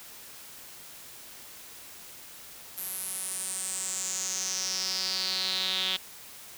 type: tone with band-pass filter sweep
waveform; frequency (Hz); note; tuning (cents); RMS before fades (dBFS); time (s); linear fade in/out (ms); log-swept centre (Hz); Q
sawtooth; 187.8; F#3; +26; -32; 2.77-5.97; 10; 12000 to 3400; 6
effects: white hiss -47 dBFS RMS until 6.57 s